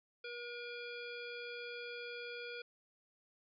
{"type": "harmonic tone", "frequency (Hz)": 479.5, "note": "A#4", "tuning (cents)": 49, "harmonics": [1, 3, 5, 7, 9, 10], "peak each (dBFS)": [-47, -49, -49, -54, -59, -57], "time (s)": [0.24, 2.62], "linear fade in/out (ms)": 5, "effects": []}